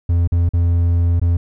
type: tone with dropouts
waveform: triangle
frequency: 85.8 Hz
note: F2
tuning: 30 cents flat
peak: -10 dBFS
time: 0.09-1.37 s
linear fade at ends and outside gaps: 5 ms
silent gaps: 0.275-0.32 / 0.491-0.535 / 1.197-1.215 s
effects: none